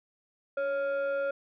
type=tone pair together; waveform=sine; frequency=554.4 / 1397 Hz; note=C#5 / F6; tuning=0 / 0 cents; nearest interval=octave + major third; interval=1600 cents; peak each=-26 / -33 dBFS; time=0.57-1.31 s; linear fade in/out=5 ms; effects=tanh soft clip ceiling -25 dBFS